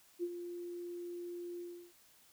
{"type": "tone with ADSR envelope", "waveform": "sine", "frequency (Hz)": 349.2, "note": "F4", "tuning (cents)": 0, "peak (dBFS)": -32, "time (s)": [0.19, 1.93], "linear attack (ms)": 41, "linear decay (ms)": 51, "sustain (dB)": -9, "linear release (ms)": 340, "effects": ["white hiss -65 dBFS RMS until 2.32 s"]}